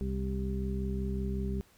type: harmonic tone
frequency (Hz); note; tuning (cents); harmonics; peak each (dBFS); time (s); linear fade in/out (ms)
65.41; C2; 0; 1 / 2 / 3 / 4 / 6; -33 / -40 / -35 / -48 / -40; 0.01-1.61; 0
effects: pink hiss -63 dBFS RMS until 1.77 s